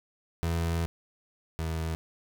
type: tone pair in turn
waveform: 30% pulse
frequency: 83.5 / 81.03 Hz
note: E2 / E2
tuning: +23 / -29 cents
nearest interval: minor second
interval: 52 cents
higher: first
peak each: -24 / -27 dBFS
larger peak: first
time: 0.43-0.86 / 1.59-1.95 s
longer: first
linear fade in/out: 0 ms
effects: none